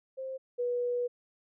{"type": "tone pair in turn", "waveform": "sine", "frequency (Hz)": [527, 487.4], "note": ["C5", "B4"], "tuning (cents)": [12, -23], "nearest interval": "minor second", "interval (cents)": 135, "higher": "first", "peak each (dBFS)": [-35, -28], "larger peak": "second", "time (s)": [[0.17, 0.38], [0.58, 1.08]], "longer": "second", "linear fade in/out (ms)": 20, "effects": []}